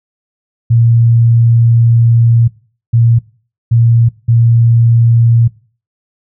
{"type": "tone bursts at uneven times", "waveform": "sine", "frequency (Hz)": 116.54, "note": "A#2", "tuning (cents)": 0, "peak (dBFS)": -5, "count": 4, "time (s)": [[0.7, 2.48], [2.93, 3.19], [3.71, 4.09], [4.28, 5.48]], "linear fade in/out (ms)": 10, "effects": ["noise-tail reverb RT60 0.4 s tail -20 dB re dry"]}